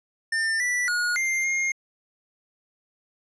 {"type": "tone with pitch steps", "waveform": "square", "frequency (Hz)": [1799, 1966, 1444, 2102, 2130], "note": ["A6", "B6", "F#6", "C7", "C7"], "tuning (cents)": [38, -8, -43, 7, 30], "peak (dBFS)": -23, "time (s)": [0.32, 1.72], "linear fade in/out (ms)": 5, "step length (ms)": 280, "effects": ["resampled to 22050 Hz"]}